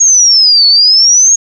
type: exponential two-way sweep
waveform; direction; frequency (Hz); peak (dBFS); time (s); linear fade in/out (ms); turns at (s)
sine; down then up; 6645 to 4400 to 6645; -3; 0-1.36; 10; 0.67
effects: none